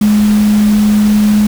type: tone in noise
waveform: sine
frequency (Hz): 210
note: G#3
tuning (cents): +19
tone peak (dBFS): -6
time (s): 0.01-1.47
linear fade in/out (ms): 5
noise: pink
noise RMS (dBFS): -24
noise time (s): 0.01-1.47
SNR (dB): +15
effects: none